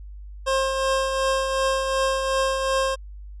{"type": "tone with tremolo", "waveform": "25% pulse", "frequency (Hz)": 533, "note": "C5", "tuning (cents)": 32, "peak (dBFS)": -15, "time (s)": [0.46, 2.96], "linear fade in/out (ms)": 20, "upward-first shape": "triangle", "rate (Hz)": 2.7, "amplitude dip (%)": 45, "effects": ["added 50 Hz sine -36 dBFS peak until 3.4 s", "resampled to 22050 Hz"]}